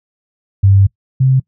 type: tone pair in turn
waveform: sine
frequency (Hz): 98 / 131.69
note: G2 / C3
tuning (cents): 0 / +12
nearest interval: perfect fourth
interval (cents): 512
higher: second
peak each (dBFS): -5 / -7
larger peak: first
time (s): 0.63-0.87 / 1.2-1.4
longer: first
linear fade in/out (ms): 10
effects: noise-tail reverb RT60 0.1 s tail -22 dB re dry